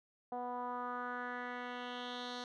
10% pulse tone with low-pass filter sweep, 246 Hz, B3, 7 cents flat, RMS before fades -42 dBFS, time 0.32-2.44 s, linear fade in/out 2 ms, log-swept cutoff 760 to 4600 Hz, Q 3.1, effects none

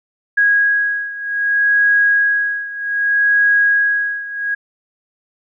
sine beating tone pair, 1650 / 1650.64 Hz, G#6 / G#6, -12 / -11 cents, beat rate 0.64 Hz, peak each -14 / -17 dBFS, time 0.37-4.55 s, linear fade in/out 10 ms, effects none

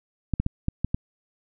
clicks, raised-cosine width 5 ms, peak -11 dBFS, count 6, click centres 0.337 / 0.4 / 0.464 / 0.684 / 0.846 / 0.945 s, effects none

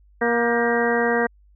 harmonic tone with a mistuned harmonic, 236.2 Hz, A#3, 23 cents sharp, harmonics 1 / 2 / 3 / 4 / 5 / 6 / 7 / 8, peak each -25 / -21 / -26 / -30 / -31 / -36 / -26 / -26 dBFS, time 0.21-1.27 s, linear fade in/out 10 ms, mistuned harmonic 7, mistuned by -65 cents, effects added 50 Hz sine -51 dBFS peak until 1.55 s

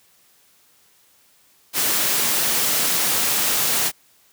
white high-pass noise, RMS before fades -20 dBFS, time 1.73-3.92 s, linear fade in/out 50 ms, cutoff 110 Hz, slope 24 dB/octave, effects white hiss -57 dBFS RMS until 4.32 s + high-pass 60 Hz 12 dB/octave

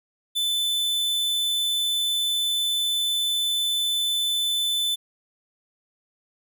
45% pulse tone, 3514 Hz, A7, 3 cents flat, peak -22 dBFS, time 0.35-4.96 s, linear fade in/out 20 ms, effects none

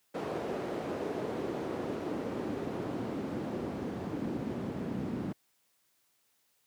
pink noise with band-pass filter sweep, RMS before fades -36 dBFS, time 0.14-5.33 s, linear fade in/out 10 ms, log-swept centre 470 to 220 Hz, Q 1.4, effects white hiss -73 dBFS RMS until 6.66 s + high-pass 80 Hz 12 dB/octave

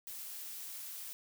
blue noise, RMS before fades -45 dBFS, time 0.07-1.13 s, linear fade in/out 0 ms, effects none

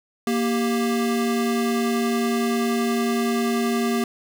square tone pair together, 234.1 / 393.7 Hz, A#3 / G4, +8 / +8 cents, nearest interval major sixth, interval 900 cents, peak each -22 / -26 dBFS, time 0.27-4.04 s, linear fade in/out 2 ms, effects none

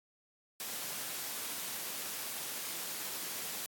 white noise, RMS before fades -40 dBFS, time 0.6-3.66 s, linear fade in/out 0 ms, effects high-pass 150 Hz 12 dB/octave + AAC 64 kbps

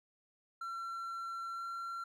triangle tone with pitch glide, 1357 to 1365.6 Hz, E6 to F6, +50 to -39 cents, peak -37 dBFS, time 0.61-2.04 s, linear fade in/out 5 ms, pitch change +11 cents, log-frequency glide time 1.53-1.64 s, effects none

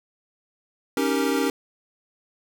square chord, Eb dominant seventh, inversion third, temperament equal, 277.2 / 311.1 / 392 / 466.2 Hz, Db4 / Eb4 / G4 / Bb4, 0 / 0 / 0 / 0 cents, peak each -25 / -29 / -28 / -28 dBFS, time 0.97-1.5 s, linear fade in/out 2 ms, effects none

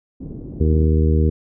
white low-pass noise, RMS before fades -32 dBFS, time 0.2-0.86 s, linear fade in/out 10 ms, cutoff 320 Hz, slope 24 dB/octave
harmonic tone, 78.2 Hz, D#2, 9 cents sharp, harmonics 1 / 2 / 3 / 4 / 5 / 6, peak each -14 / -21 / -24 / -26 / -25 / -27 dBFS, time 0.6-1.3 s, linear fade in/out 10 ms
effects none

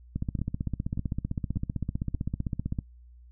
two click trains, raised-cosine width 5 ms, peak -20 / -17 dBFS, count 4 / 42, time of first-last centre 0.39-2.144 / 0.16-2.788 s, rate 1.71 / 15.6 Hz, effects noise-tail reverb RT60 0.1 s tail -21 dB re dry + added 60 Hz sine -49 dBFS peak until 3.31 s

